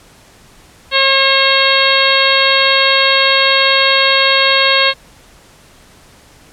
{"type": "harmonic tone", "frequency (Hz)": 541, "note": "C#5", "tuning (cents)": -42, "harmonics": [1, 2, 3, 4, 5, 6, 7, 8], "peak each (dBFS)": [-17, -17, -17, -17, -17, -17, -17, -17], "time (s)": [0.91, 4.94], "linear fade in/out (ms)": 50, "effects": ["pink hiss -44 dBFS RMS until 6.52 s", "low-pass 11000 Hz 12 dB/octave"]}